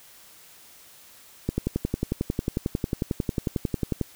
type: click train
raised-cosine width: 3 ms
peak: -11 dBFS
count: 29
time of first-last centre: 1.49-4.013 s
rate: 11.1 Hz
effects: white hiss -51 dBFS RMS until 4.15 s

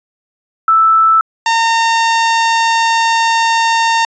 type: tone pair in turn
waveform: sine / sawtooth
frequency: 1318.5 / 913.4 Hz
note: E6 / A#5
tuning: 0 / -36 cents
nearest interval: tritone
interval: 636 cents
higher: first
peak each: -6 / -6 dBFS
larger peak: neither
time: 0.68-1.21 / 1.46-4.05 s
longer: second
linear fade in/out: 2 ms
effects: resampled to 16000 Hz

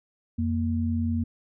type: tone pair together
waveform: sine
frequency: 88.02 / 233.1 Hz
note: F2 / A#3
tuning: +14 / 0 cents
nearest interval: octave + perfect fourth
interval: 1686 cents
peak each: -26 dBFS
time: 0.38-1.24 s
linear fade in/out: 10 ms
effects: none

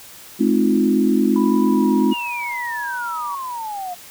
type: chord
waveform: sine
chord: F minor seventh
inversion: first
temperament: equal with one note detuned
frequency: 213.1 / 261.6 / 311.1 / 349.2 Hz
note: Ab3 / C4 / Eb4 / F4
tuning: +45 / 0 / 0 / 0 cents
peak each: -18 / -18 / -20 / -21 dBFS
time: 0.39-2.14 s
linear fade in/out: 20 ms
type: tone with pitch glide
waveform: sine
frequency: 987.8 to 959.1 Hz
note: B5 to A#5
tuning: 0 to +49 cents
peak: -26 dBFS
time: 1.36-3.35 s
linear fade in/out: 2 ms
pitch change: -51 cents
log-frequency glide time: 1.69-1.93 s
type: exponential sweep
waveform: sine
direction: down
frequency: 2910 to 698.5 Hz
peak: -25 dBFS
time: 2.11-3.95 s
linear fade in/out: 20 ms
effects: white hiss -41 dBFS RMS until 4.1 s

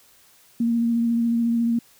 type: tone with vibrato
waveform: sine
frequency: 233.1 Hz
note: A#3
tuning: in tune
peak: -18 dBFS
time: 0.6-1.79 s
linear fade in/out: 5 ms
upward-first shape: triangle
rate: 14 Hz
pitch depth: 22 cents each way
effects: white hiss -55 dBFS RMS until 1.99 s

